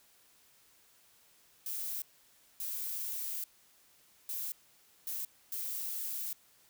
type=noise bursts at uneven times; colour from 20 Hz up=violet; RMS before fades=-38 dBFS; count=5; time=1.66-2.02 / 2.6-3.44 / 4.29-4.52 / 5.07-5.25 / 5.52-6.33 s; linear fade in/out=2 ms; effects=white hiss -65 dBFS RMS until 6.69 s